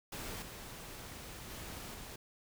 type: noise with level steps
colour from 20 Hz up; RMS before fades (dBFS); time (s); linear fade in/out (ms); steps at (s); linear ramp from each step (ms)
pink; -43 / -48 / -46 / -48; 0.12-2.16; 5; 0.42 / 1.5 / 1.94; 2
effects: none